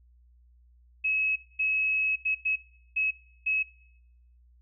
sine tone bursts at uneven times, 2570 Hz, E7, 45 cents flat, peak -24 dBFS, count 6, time 1.04-1.36 / 1.59-2.16 / 2.25-2.35 / 2.45-2.56 / 2.96-3.11 / 3.46-3.63 s, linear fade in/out 10 ms, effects noise-tail reverb RT60 0.8 s tail -21 dB re dry + added 60 Hz sine -56 dBFS peak until 4.61 s

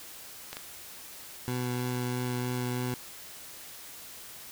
clicks, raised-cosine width 0.2 ms, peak -20 dBFS, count 2, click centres 0.53 / 0.569 s
20% pulse tone with vibrato, 124.2 Hz, B2, 10 cents sharp, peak -25 dBFS, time 1.48-2.94 s, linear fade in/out 0 ms, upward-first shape triangle, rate 3.1 Hz, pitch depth 11 cents each way
effects white hiss -46 dBFS RMS until 4.51 s

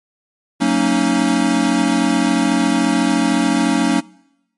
square chord, D# minor seventh, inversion first, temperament equal with one note detuned, 185 / 228.7 / 277.2 / 311.1 Hz, F#3 / A#3 / C#4 / D#4, 0 / -33 / 0 / 0 cents, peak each -22 / -19 / -18 / -21 dBFS, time 0.6-4.01 s, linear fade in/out 20 ms, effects noise-tail reverb RT60 0.9 s tail -24 dB re dry + MP3 48 kbps

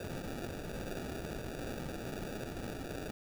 blue noise with sample-and-hold, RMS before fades -41 dBFS, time 0-3.11 s, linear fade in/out 5 ms, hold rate 1050 Hz, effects none

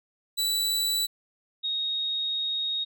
sawtooth / sine tone pair in turn, 3951 / 3745 Hz, B7 / A#7, 0 / +7 cents, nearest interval minor second, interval 93 cents, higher first, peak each -21 / -26 dBFS, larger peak first, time 0.37-1.07 / 1.63-2.85 s, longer second, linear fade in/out 20 ms, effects none

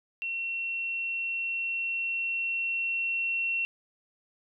sine tone with level ramp, 2720 Hz, F7, 46 cents flat, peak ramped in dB -30 to -26 dBFS, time 0.22-3.65 s, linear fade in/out 0 ms, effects none

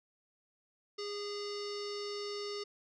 square tone with low-pass filter, 410 Hz, G#4, 22 cents flat, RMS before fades -40 dBFS, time 0.98-2.64 s, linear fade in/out 10 ms, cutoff 5000 Hz, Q 8.5, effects none

